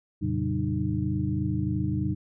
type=tone cluster; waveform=sine; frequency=87.7 / 115.8 / 139 / 191.7 / 305.4 Hz; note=F2 / A#2 / C#3 / G3 / D#4; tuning=+8 / -11 / +5 / -38 / -32 cents; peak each=-31 dBFS; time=0.21-2.15 s; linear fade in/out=20 ms; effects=none